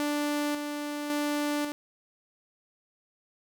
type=tone with tremolo; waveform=sawtooth; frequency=293.7 Hz; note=D4; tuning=in tune; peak=-23 dBFS; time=0-1.72 s; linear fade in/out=0 ms; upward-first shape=square; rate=0.91 Hz; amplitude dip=45%; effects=none